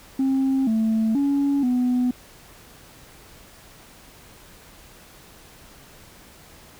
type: tone with pitch steps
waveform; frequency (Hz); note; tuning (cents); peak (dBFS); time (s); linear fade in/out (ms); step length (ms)
sine; 267.2 / 221.5 / 281 / 248.6; C4 / A3 / C#4 / B3; +36 / +12 / +24 / +12; -16; 0.19-2.11; 5; 480
effects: tanh soft clip ceiling -16 dBFS + pink hiss -48 dBFS RMS until 6.79 s